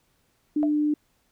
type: tone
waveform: sine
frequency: 298.7 Hz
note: D4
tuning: 29 cents sharp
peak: -20 dBFS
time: 0.56-0.94 s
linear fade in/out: 5 ms
type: tone with exponential decay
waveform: sine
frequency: 659.3 Hz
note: E5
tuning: in tune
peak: -23 dBFS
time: 0.63-0.72 s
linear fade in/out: 0 ms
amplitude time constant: 19 ms
effects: pink hiss -68 dBFS RMS until 1.31 s